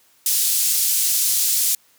white band-pass noise, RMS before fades -19 dBFS, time 0.26-1.75 s, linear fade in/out 2 ms, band 5300 to 15000 Hz, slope 12 dB/octave, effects white hiss -57 dBFS RMS until 1.98 s + high-pass 100 Hz 12 dB/octave

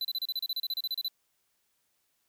square tone bursts, 4007 Hz, B7, 24 cents sharp, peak -30 dBFS, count 16, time 0.01-1.082 s, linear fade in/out 2 ms, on 37 ms, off 32 ms, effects white hiss -75 dBFS RMS until 2.28 s

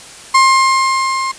35% pulse tone with level ramp, 1062 Hz, C6, 25 cents sharp, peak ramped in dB -4 to -15 dBFS, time 0.34-1.32 s, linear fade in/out 10 ms, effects white hiss -35 dBFS RMS until 1.38 s + resampled to 22050 Hz

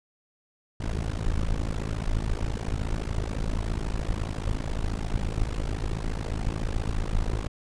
brown noise with amplitude modulation, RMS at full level -24 dBFS, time 0.8-7.48 s, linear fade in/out 10 ms, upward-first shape sine, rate 54.2 Hz, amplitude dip 100%, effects resampled to 22050 Hz

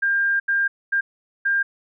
sine tone bursts at uneven times, 1600 Hz, G6, 35 cents sharp, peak -17 dBFS, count 4, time 0.02-0.4 / 0.48-0.68 / 0.92-1.01 / 1.45-1.63 s, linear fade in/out 10 ms, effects none

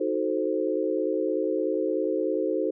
sine chord, D# diminished seventh, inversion none, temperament equal with one note detuned, 313.1 / 370 / 440 / 523.3 Hz, D#4 / F#4 / A4 / C5, +11 / 0 / 0 / 0 cents, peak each -29 dBFS, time 0-2.71 s, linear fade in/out 10 ms, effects none

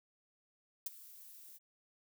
violet noise with ADSR envelope, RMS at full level -36 dBFS, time 0.86-1.59 s, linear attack 4 ms, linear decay 21 ms, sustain -19 dB, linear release 28 ms, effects none

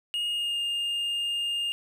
triangle tone with pitch glide, 2860 to 2821 Hz, F7 to F7, +41 to +17 cents, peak -25 dBFS, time 0.14-1.72 s, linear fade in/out 0 ms, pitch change -24 cents, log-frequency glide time 0.28-0.6 s, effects none

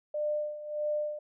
sine tone with tremolo, 599 Hz, D5, 34 cents sharp, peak -27 dBFS, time 0.14-1.19 s, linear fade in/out 5 ms, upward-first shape sine, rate 1.6 Hz, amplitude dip 75%, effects none

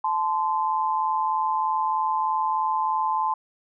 sine tone pair together, 870.8 / 1034 Hz, A5 / C6, -18 / -21 cents, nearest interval minor third, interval 297 cents, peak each -24 dBFS, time 0.04-3.34 s, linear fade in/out 5 ms, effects none

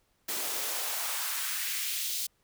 white noise with high-pass filter sweep, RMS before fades -33 dBFS, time 0.28-2.27 s, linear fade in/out 10 ms, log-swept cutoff 280 to 4100 Hz, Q 1.4, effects pink hiss -72 dBFS RMS until 2.43 s

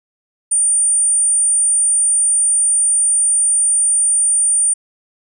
sine tone, 9050 Hz, C#9, 35 cents sharp, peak -11 dBFS, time 0.51-4.74 s, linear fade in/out 10 ms, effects none

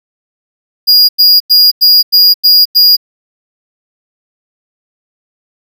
square tone bursts, 4860 Hz, D#8, 42 cents flat, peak -3 dBFS, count 7, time 0.87-2.968 s, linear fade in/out 20 ms, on 220 ms, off 93 ms, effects none

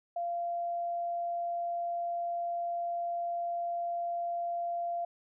sine tone, 690 Hz, F5, 21 cents flat, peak -31 dBFS, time 0.16-5.05 s, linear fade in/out 5 ms, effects none

